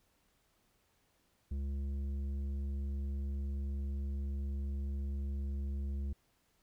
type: tone with tanh clipping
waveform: sine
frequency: 69.4 Hz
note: C#2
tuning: 3 cents sharp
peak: -36 dBFS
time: 1.51-6.13 s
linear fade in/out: 5 ms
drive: 9 dB
effects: pink hiss -74 dBFS RMS until 6.62 s